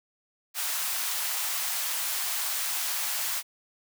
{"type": "high-pass noise", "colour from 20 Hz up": "white", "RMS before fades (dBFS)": -30, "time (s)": [0.54, 3.43], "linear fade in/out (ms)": 50, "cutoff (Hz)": 700, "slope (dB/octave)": 24, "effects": []}